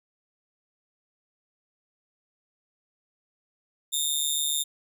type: tone with amplitude modulation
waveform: 15% pulse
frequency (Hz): 3636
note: A#7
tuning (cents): -44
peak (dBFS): -14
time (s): 3.92-4.64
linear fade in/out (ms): 20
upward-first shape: sine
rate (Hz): 147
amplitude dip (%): 80
effects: none